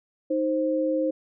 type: tone pair together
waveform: sine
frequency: 312.2 / 525.8 Hz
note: D#4 / C5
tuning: +6 / +8 cents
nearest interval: major sixth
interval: 902 cents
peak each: -25 / -24 dBFS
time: 0.3-1.11 s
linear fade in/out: 10 ms
effects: none